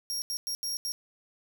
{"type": "tone bursts at uneven times", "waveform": "sawtooth", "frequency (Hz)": 5588, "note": "F8", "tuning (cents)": 0, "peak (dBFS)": -28, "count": 5, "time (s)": [[0.1, 0.22], [0.3, 0.37], [0.47, 0.55], [0.63, 0.77], [0.85, 0.92]], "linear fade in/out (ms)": 0, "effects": []}